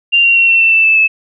sine tone with pitch steps, 2782 / 2756 / 2731 / 2706 / 2681 / 2656 / 2632 / 2608 Hz, F7 / F7 / F7 / E7 / E7 / E7 / E7 / E7, -7 / -24 / -39 / +45 / +29 / +12 / -3 / -19 cents, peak -6 dBFS, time 0.12-1.08 s, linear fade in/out 20 ms, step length 120 ms, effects none

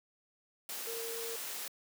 sine tone in noise, 459.9 Hz, A#4, 23 cents flat, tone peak -40 dBFS, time 0.87-1.36 s, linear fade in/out 2 ms, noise white, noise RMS -41 dBFS, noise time 0.69-1.68 s, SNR -2 dB, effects high-pass 300 Hz 12 dB/octave

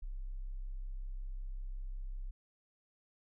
sine tone, 32.7 Hz, C1, in tune, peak -38 dBFS, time 0.02-2.31 s, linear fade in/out 10 ms, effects none

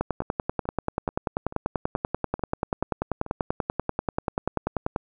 two click trains, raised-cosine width 1 ms, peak -23 / -10 dBFS, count 8 / 52, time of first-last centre 0.22-3.263 / 0.01-4.961 s, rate 2.3 / 10.3 Hz, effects none

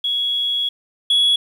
sine tone pair in turn, 3344 / 3363 Hz, G#7 / G#7, +11 / +21 cents, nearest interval unison, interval 10 cents, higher second, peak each -17 / -10 dBFS, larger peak second, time 0.04-0.69 / 1.1-1.36 s, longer first, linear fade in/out 5 ms, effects tanh soft clip ceiling -11 dBFS + 8-bit

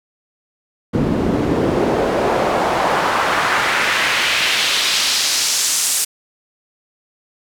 pink noise with band-pass filter sweep, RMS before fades -17 dBFS, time 0.93-6.05 s, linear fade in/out 10 ms, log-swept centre 210 to 8800 Hz, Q 1.3, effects none

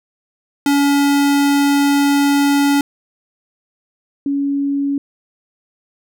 square / sine tone pair in turn, 283.2 / 280.6 Hz, C#4 / C#4, +37 / +21 cents, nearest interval unison, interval 16 cents, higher first, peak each -12 / -15 dBFS, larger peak first, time 0.66-2.81 / 4.26-4.98 s, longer first, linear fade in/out 2 ms, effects none

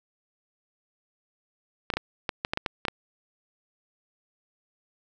clicks, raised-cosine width 0.3 ms, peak -10 dBFS, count 10, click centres 1.902 / 1.938 / 1.97 / 2.292 / 2.449 / 2.535 / 2.574 / 2.662 / 2.852 / 2.883 s, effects none

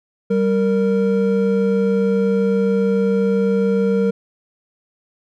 triangle tone pair together, 194.6 / 463.2 Hz, G3 / A#4, -12 / -11 cents, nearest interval octave + minor third, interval 1501 cents, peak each -15 dBFS, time 0.3-4.11 s, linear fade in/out 10 ms, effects none

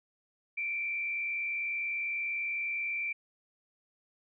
sine tone with frequency modulation, 2349 Hz, D7, in tune, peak -31 dBFS, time 0.57-3.13 s, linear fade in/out 10 ms, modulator 68.8 Hz, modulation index 0.79, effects none

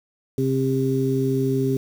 harmonic tone, 133 Hz, C3, 29 cents sharp, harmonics 1 / 2 / 3, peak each -23 / -23 / -23 dBFS, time 0.38-1.77 s, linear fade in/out 2 ms, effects 7-bit

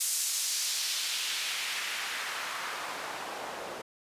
white noise with band-pass filter sweep, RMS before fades -34 dBFS, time 0-3.82 s, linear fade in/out 10 ms, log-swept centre 8000 to 520 Hz, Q 1.1, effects resampled to 32000 Hz

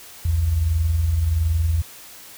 sine tone pair together, 61.03 / 82.41 Hz, B1 / E2, -20 / 0 cents, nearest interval perfect fourth, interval 520 cents, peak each -27 / -17 dBFS, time 0.25-1.82 s, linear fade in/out 5 ms, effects white hiss -42 dBFS RMS until 2.37 s

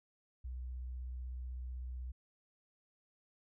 sine tone with vibrato, 62.5 Hz, B1, 21 cents sharp, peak -40 dBFS, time 0.44-2.12 s, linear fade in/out 10 ms, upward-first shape sine, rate 16 Hz, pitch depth 23 cents each way, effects none

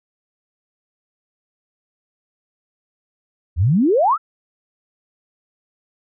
sine exponential sweep, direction up, 73.42 to 1400 Hz, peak -12 dBFS, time 3.56-4.18 s, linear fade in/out 50 ms, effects none

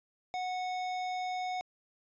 sine tone with tanh clipping, 735 Hz, F#5, 12 cents flat, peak -35 dBFS, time 0.34-1.61 s, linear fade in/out 0 ms, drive 18 dB, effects resampled to 16000 Hz

